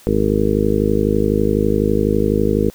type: harmonic tone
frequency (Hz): 52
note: G#1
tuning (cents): +3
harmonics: 1 / 2 / 3 / 4 / 5 / 6 / 7 / 8 / 9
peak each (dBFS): -23 / -23 / -26 / -20 / -25 / -22 / -24 / -20 / -21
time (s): 0.07-2.7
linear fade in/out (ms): 0
effects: white hiss -46 dBFS RMS until 2.74 s